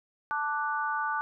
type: chord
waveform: sine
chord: D major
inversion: second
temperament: equal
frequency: 880 / 1174.7 / 1480 Hz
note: A5 / D6 / F#6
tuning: 0 / 0 / 0 cents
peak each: -32 dBFS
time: 0.31-1.21 s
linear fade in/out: 0 ms
effects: none